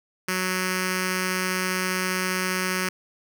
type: tone with notch filter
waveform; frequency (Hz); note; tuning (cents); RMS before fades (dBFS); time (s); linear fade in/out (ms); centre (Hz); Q
5% pulse; 185; F#3; 0; -26; 0.28-2.89; 5; 720; 0.8
effects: none